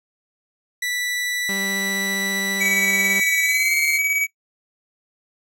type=tone with pitch glide; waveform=sawtooth; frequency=1968 to 2121 Hz; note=B6 to C7; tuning=-7 to +23 cents; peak=-19 dBFS; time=0.82-3.98 s; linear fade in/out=5 ms; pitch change=+130 cents; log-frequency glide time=3.43-3.75 s
type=tone with vibrato; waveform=sawtooth; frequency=196 Hz; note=G3; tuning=in tune; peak=-24 dBFS; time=1.49-3.2 s; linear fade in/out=0 ms; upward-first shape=sine; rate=15 Hz; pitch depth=10 cents each way
type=tone with tremolo; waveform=square; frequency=2273 Hz; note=C#7; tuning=43 cents sharp; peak=-18 dBFS; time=2.6-4.27 s; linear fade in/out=20 ms; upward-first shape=square; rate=18 Hz; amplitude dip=35%
effects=noise-tail reverb RT60 0.1 s tail -18 dB re dry